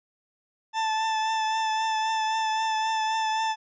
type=tone with vibrato; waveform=40% pulse; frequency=880 Hz; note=A5; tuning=in tune; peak=-23 dBFS; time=0.73-3.56 s; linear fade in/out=50 ms; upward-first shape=triangle; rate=3.8 Hz; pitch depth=23 cents each way; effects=resampled to 16000 Hz